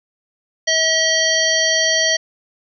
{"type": "harmonic tone with a mistuned harmonic", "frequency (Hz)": 642, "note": "E5", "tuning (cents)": -46, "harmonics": [1, 3, 5, 7, 9], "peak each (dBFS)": [-21, -19, -21, -20, -20], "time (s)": [0.67, 2.17], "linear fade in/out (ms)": 10, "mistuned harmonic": 5, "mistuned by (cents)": -16, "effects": []}